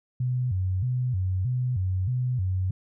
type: tone with vibrato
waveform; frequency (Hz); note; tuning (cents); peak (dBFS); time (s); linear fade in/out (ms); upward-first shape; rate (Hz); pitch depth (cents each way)
sine; 108.2; A2; -29; -23; 0.2-2.71; 5; square; 1.6; 260
effects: none